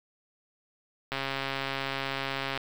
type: click train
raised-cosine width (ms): 0.3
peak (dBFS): -15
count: 199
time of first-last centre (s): 1.12-2.576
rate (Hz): 136
effects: 7-bit